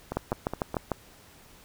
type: two click trains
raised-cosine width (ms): 1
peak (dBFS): -12 / -17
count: 6 / 4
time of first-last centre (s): 0.17-0.917 / 0.12-0.744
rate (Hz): 6.69 / 4.81
effects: pink hiss -54 dBFS RMS until 1.64 s